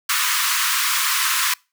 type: high-pass noise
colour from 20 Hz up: pink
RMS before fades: -20 dBFS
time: 0.09-1.54 s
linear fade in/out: 5 ms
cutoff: 1000 Hz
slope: 96 dB/octave
effects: noise-tail reverb RT60 0.3 s tail -26 dB re dry